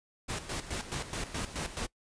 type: noise with tremolo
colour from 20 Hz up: pink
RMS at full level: -35 dBFS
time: 0.28-1.87 s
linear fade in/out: 20 ms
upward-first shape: square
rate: 4.7 Hz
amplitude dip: 70%
effects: noise-tail reverb RT60 0.1 s tail -22 dB re dry + resampled to 22050 Hz